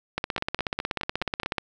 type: two click trains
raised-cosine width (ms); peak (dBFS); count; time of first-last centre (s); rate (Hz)
0.3; -10 / -14; 24 / 6; 0.18-1.582 / 0.38-1.433; 16.4 / 4.75
effects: none